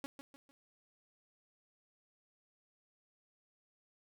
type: tone with echo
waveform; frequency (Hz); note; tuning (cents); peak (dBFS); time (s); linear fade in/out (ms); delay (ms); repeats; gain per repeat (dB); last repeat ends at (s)
sawtooth; 277.2; C#4; 0; -36; 0.04-0.06; 0; 150; 3; -8; 0.51
effects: none